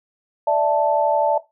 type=chord; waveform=sine; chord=D suspended second; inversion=none; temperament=equal; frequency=587.3 / 659.3 / 880 Hz; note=D5 / E5 / A5; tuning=0 / 0 / 0 cents; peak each=-19 dBFS; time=0.47-1.38 s; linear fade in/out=5 ms; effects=noise-tail reverb RT60 0.2 s tail -17 dB re dry